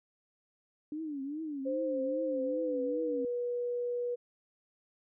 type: tone with vibrato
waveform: sine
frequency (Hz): 293.7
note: D4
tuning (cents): 0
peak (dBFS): -35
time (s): 0.92-3.25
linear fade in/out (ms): 2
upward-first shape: triangle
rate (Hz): 2.5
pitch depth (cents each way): 180
type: tone with pitch glide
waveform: sine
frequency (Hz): 523.3 to 485.4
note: C5 to B4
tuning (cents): 0 to -30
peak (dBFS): -31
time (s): 1.65-4.16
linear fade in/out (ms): 20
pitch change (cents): -130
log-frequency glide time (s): 2.29-3.04
effects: none